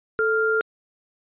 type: tone pair together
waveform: sine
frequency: 440 / 1396.9 Hz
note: A4 / F6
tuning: 0 / 0 cents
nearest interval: octave + minor sixth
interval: 2000 cents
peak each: -21 dBFS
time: 0.19-0.61 s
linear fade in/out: 0 ms
effects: resampled to 8000 Hz